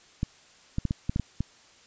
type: clicks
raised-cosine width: 5 ms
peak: -14 dBFS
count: 8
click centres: 0.231 / 0.784 / 0.853 / 0.909 / 1.095 / 1.161 / 1.197 / 1.406 s
effects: white hiss -56 dBFS RMS until 1.86 s + resampled to 16000 Hz